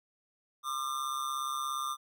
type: tone with amplitude modulation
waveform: square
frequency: 1198 Hz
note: D6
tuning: 34 cents sharp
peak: -30 dBFS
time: 0.63-1.97 s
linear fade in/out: 50 ms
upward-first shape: sine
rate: 137 Hz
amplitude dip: 70%
effects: none